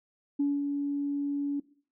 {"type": "tone with ADSR envelope", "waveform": "sine", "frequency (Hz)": 284.6, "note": "C#4", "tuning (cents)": 46, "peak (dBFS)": -22, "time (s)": [0.39, 1.6], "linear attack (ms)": 11, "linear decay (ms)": 210, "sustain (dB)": -5, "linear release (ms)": 6, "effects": ["noise-tail reverb RT60 0.5 s tail -20 dB re dry", "tanh soft clip ceiling -19 dBFS"]}